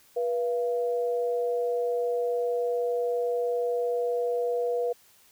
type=tone pair together; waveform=sine; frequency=484.6 / 684.9 Hz; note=B4 / F5; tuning=-33 / -34 cents; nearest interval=tritone; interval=599 cents; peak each=-25 / -33 dBFS; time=0.16-4.93 s; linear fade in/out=10 ms; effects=white hiss -59 dBFS RMS until 5.31 s